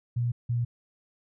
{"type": "tone pair in turn", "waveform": "sine", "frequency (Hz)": [120, 119.5], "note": ["B2", "A#2"], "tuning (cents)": [-49, 43], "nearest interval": "unison", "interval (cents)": 8, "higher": "first", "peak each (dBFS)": -24, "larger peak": "neither", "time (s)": [[0.16, 0.32], [0.49, 0.65]], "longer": "neither", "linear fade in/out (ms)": 10, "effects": []}